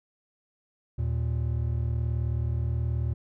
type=tone pair together; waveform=triangle; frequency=77.78 / 116.54 Hz; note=D#2 / A#2; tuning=0 / 0 cents; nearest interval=perfect fifth; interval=700 cents; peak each=-26 dBFS; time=0.98-3.14 s; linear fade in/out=10 ms; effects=none